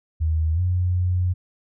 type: tone with pitch glide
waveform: sine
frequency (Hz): 79.4 to 90.16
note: D#2 to F#2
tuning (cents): +36 to -44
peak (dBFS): -18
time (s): 0.2-1.34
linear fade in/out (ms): 20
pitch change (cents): +220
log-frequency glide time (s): 0.54-0.6
effects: none